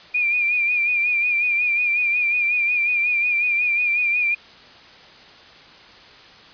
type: tone with vibrato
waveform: sine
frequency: 2413 Hz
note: D7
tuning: 46 cents sharp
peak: -17 dBFS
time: 0.14-4.35 s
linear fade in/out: 10 ms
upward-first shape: sine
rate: 5.5 Hz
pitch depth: 49 cents each way
effects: white hiss -45 dBFS RMS until 6.53 s + resampled to 11025 Hz